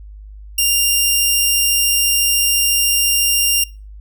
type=tone; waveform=10% pulse; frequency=2794 Hz; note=F7; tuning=in tune; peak=-4 dBFS; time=0.58-3.64 s; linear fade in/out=5 ms; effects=noise-tail reverb RT60 0.3 s tail -22 dB re dry + added 51 Hz sine -33 dBFS peak until 4 s